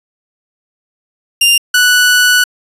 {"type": "tone pair in turn", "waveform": "sawtooth", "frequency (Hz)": [2794, 1480.1], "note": ["F7", "F#6"], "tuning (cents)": [0, 0], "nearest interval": "major seventh", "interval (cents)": 1100, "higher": "first", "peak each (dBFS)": -3, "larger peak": "neither", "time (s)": [[1.41, 1.58], [1.74, 2.44]], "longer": "second", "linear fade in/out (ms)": 5, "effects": ["resampled to 32000 Hz"]}